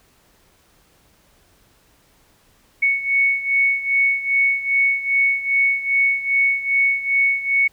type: beating tone pair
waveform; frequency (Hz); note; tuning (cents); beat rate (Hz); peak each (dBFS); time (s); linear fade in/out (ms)
sine; 2217 / 2219.5; C#7 / C#7; 0 / +2; 2.5; -17 / -21; 2.82-7.68; 10
effects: pink hiss -57 dBFS RMS until 7.72 s